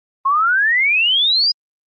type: exponential sweep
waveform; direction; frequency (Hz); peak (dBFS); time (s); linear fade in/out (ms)
sine; up; 1059 to 4995; -12; 0.25-1.52; 10
effects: Opus 24 kbps

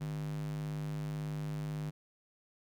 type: tone with high-pass filter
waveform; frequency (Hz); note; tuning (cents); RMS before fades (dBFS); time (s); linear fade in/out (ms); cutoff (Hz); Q
square; 50.9; G#1; -34; -38; 0-1.91; 20; 140; 4
effects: none

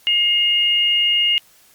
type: tone pair together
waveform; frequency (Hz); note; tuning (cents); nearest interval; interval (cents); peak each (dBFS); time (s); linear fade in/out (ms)
sine; 2132 / 2846; C7 / F7; +32 / +32; perfect fourth; 500; -24 / -14; 0.07-1.38; 0
effects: white hiss -52 dBFS RMS until 1.74 s + Opus 48 kbps

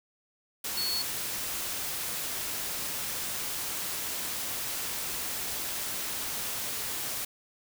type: tone in noise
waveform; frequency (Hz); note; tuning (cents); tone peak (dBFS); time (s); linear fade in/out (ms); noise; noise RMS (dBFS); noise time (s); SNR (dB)
sine; 4392; C#8; -17; -29; 0.77-1.02; 5; white; -34; 0.64-7.25; +2
effects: none

